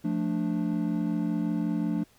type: chord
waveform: triangle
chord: D minor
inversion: first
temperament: equal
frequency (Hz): 174.61 / 220 / 293.7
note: F3 / A3 / D4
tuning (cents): 0 / 0 / 0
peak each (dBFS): -28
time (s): 0.04-2.04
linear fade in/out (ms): 10
effects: pink hiss -61 dBFS RMS until 2.18 s